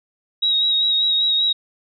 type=tone with vibrato; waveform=sine; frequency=3808 Hz; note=A#7; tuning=36 cents sharp; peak=-15 dBFS; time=0.42-1.53 s; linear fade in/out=10 ms; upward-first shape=sine; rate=5.1 Hz; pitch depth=28 cents each way; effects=none